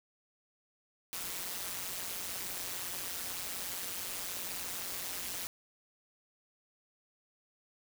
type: noise with amplitude modulation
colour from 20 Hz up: white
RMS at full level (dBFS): -36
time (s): 1.13-5.47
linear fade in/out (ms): 0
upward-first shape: sine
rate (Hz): 181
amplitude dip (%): 80
effects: none

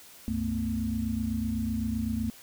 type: tone cluster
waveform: sine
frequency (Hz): 67.1 / 96.1 / 222.6 / 250.5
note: C2 / G2 / A3 / B3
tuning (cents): +44 / -34 / +20 / +25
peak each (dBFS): -36 / -35 / -29 / -36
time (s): 0.28-2.3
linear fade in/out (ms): 0
effects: white hiss -51 dBFS RMS until 2.42 s

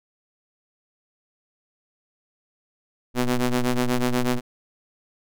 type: ring-modulated tone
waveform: sawtooth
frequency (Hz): 125.1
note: B2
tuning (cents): +23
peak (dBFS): -13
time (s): 3.14-4.41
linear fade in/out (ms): 50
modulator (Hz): 121
effects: none

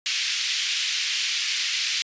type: band-pass noise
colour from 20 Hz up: pink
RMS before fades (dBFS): -26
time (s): 0.06-2.02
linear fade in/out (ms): 0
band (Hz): 2300 to 6100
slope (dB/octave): 24
effects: resampled to 16000 Hz

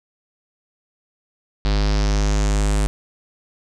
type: tone with low-pass filter sweep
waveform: square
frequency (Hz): 51.2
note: G#1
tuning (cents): -24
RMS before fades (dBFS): -18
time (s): 1.65-2.87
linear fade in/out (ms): 0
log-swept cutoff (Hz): 4400 to 8900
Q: 3.2
effects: none

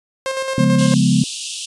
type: tone with tremolo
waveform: sawtooth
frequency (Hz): 531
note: C5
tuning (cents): +25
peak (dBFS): -15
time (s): 0.26-0.94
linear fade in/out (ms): 0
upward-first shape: square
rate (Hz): 9.1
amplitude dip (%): 40
type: chord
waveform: sine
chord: C# dominant seventh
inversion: none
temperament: equal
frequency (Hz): 138.59 / 174.61 / 207.7 / 246.9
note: C#3 / E#3 / G#3 / B3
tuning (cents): 0 / 0 / 0 / 0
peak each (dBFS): -17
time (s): 0.58-1.24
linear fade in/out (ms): 2
type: band-pass noise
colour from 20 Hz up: pink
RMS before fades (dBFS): -28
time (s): 0.78-1.66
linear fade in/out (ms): 10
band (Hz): 2700 to 10000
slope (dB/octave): 96
effects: resampled to 24000 Hz

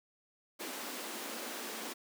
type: high-pass noise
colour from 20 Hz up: pink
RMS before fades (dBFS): -42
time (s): 0.59-1.94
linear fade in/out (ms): 20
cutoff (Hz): 210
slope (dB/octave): 96
effects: none

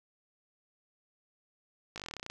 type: slowing click train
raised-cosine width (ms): 0.2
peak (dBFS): -23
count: 14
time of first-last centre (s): 1.96-2.3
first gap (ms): 18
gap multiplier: 1.06
effects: none

